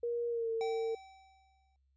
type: tone with pitch glide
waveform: sine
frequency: 473.4 to 452.5 Hz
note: A#4 to A4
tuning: +27 to +48 cents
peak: -32 dBFS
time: 0.03-0.95 s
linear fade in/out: 5 ms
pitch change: -79 cents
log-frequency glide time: 0.29-0.5 s
type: tone with exponential decay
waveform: square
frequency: 770 Hz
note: G5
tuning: 31 cents flat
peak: -38 dBFS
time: 0.61-1.76 s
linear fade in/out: 0 ms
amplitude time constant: 250 ms
effects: added 67 Hz sine -70 dBFS peak until 1.96 s + resampled to 16000 Hz